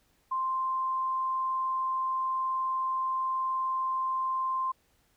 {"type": "tone", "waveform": "sine", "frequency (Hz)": 1046.5, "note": "C6", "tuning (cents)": 0, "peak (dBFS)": -27, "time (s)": [0.31, 4.72], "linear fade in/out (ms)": 10, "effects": ["pink hiss -69 dBFS RMS until 5.16 s"]}